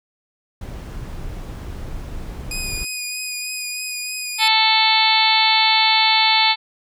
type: noise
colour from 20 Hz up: brown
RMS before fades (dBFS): -30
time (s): 0.61-2.85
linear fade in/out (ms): 5
type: tone with vibrato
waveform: 15% pulse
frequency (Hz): 2480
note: D#7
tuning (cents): -6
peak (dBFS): -18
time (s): 2.51-4.48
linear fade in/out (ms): 2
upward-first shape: triangle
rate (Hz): 3.2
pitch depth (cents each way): 22
type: harmonic tone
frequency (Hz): 440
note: A4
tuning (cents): 0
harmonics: 2 / 3 / 4 / 5 / 6 / 7 / 8 / 9 / 10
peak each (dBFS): -18 / -29 / -29 / -20 / -24 / -25 / -20 / -22 / -21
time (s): 4.38-6.56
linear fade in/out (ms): 50
effects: none